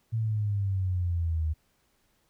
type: exponential sweep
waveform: sine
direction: down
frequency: 114.3 to 76.9 Hz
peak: -25 dBFS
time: 0.12-1.54 s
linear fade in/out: 20 ms
effects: pink hiss -70 dBFS RMS until 2.29 s